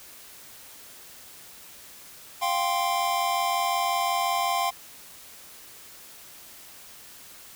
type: chord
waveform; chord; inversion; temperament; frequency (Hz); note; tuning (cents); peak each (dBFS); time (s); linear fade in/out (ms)
square; F suspended second; none; equal; 698.5 / 784 / 1046.5; F5 / G5 / C6; 0 / 0 / 0; -29 / -29 / -28; 2.41-4.71; 20
effects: white hiss -47 dBFS RMS until 7.55 s